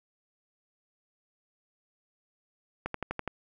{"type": "click train", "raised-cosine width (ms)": 0.5, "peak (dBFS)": -17, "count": 6, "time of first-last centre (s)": [2.86, 3.277], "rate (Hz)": 12, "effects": []}